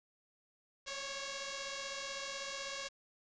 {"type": "beating tone pair", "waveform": "5% pulse", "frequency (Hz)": [547, 563], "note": ["C#5", "C#5"], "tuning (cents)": [-23, 27], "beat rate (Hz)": 16, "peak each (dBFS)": [-30, -34], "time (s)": [0.86, 2.89], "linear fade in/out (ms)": 20, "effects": ["resampled to 16000 Hz", "9-bit"]}